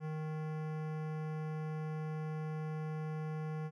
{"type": "tone with hard clipping", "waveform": "sine", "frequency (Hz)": 155.56, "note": "D#3", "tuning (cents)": 0, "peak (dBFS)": -39, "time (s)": [0, 3.71], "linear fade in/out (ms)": 50, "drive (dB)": 18, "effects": []}